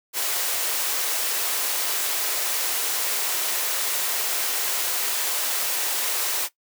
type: high-pass noise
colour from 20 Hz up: white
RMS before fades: -25 dBFS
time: 0.13-6.49 s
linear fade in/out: 50 ms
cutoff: 370 Hz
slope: 24 dB/octave
effects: noise-tail reverb RT60 0.1 s tail -17 dB re dry